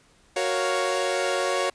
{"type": "chord", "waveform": "sawtooth", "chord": "Gb major seventh", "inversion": "none", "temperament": "equal", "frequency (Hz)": [370, 466.2, 554.4, 698.5], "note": ["Gb4", "Bb4", "Db5", "F5"], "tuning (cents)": [0, 0, 0, 0], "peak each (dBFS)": [-25, -27, -22, -27], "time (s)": [0.36, 1.7], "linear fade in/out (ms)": 5, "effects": ["pink hiss -59 dBFS RMS until 1.74 s", "resampled to 22050 Hz"]}